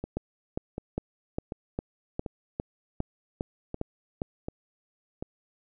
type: two click trains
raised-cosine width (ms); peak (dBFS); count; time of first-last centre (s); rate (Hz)
2; -16 / -20; 11 / 8; 0.17-4.219 / 0.04-5.225; 2.47 / 1.35
effects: none